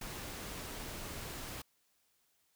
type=noise; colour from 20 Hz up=pink; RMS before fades=-44 dBFS; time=0.01-1.62 s; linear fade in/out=5 ms; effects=white hiss -75 dBFS RMS until 2.55 s